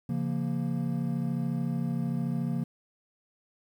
triangle chord, Bb minor, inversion first, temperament equal with one note detuned, 138.59 / 172.11 / 233.1 Hz, Db3 / F3 / Bb3, 0 / -25 / 0 cents, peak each -30 dBFS, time 0.09-2.64 s, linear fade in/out 5 ms, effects 10-bit

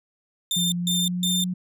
sawtooth tone bursts, 3594 Hz, A7, 36 cents sharp, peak -19 dBFS, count 3, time 0.51-1.44 s, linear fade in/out 2 ms, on 210 ms, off 150 ms
sine tone with pitch glide, 174.61 to 181.19 Hz, F3 to F#3, 0 to -36 cents, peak -24 dBFS, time 0.56-1.54 s, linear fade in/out 10 ms, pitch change +64 cents, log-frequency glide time 0.75-1.39 s
effects none

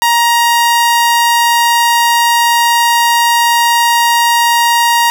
sawtooth tone, 941 Hz, A#5, 16 cents sharp, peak -4 dBFS, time 0.02-5.1 s, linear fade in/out 0 ms, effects none

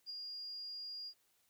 sine tone with ADSR envelope, 4833 Hz, D8, 49 cents sharp, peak -40 dBFS, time 0.06-1.14 s, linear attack 39 ms, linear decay 8 ms, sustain -3 dB, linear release 67 ms, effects white hiss -75 dBFS RMS until 1.49 s

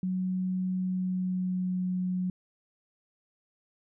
sine tone with pitch glide, 185 to 182.88 Hz, F#3 to F#3, 0 to -20 cents, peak -27 dBFS, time 0.03-2.3 s, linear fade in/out 2 ms, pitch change -20 cents, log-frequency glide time 0.73-1.86 s, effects none

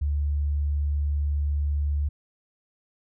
sine tone, 72.7 Hz, D2, 17 cents flat, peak -22 dBFS, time 0.01-2.09 s, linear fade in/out 10 ms, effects none

